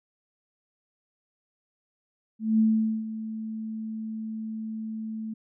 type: tone with ADSR envelope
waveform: sine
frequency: 220 Hz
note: A3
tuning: in tune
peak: -17 dBFS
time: 2.39-5.34 s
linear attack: 200 ms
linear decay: 450 ms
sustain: -14 dB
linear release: 9 ms
effects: none